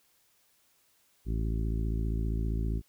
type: harmonic tone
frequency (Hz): 55.1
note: A1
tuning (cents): +3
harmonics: 1 / 2 / 3 / 4 / 5 / 6 / 7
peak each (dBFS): -29 / -35 / -39 / -41 / -43 / -45 / -46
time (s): 1.25-2.82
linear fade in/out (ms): 50
effects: white hiss -68 dBFS RMS until 2.88 s